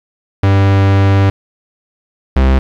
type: tone pair in turn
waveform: 45% pulse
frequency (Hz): 98 / 65.93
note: G2 / C2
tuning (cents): 0 / +14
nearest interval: perfect fifth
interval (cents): 686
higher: first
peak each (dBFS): -7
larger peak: neither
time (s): 0.43-1.3 / 2.36-2.59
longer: first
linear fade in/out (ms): 5
effects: low-pass 3000 Hz 12 dB/octave + 7-bit